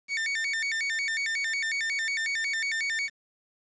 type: tone with vibrato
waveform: 40% pulse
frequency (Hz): 2006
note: B6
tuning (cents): +26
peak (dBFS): -26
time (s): 0.08-3.1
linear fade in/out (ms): 50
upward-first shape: square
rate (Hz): 5.5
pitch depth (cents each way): 190
effects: resampled to 16000 Hz + 9-bit